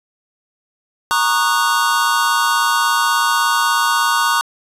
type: chord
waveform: square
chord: D# minor seventh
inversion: second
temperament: equal with one note detuned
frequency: 932.3 / 1108.7 / 1225.2 / 1480 Hz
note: A#5 / C#6 / D#6 / F#6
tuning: 0 / 0 / -27 / 0 cents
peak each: -20 dBFS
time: 1.11-4.41 s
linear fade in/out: 0 ms
effects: resampled to 32000 Hz + 8-bit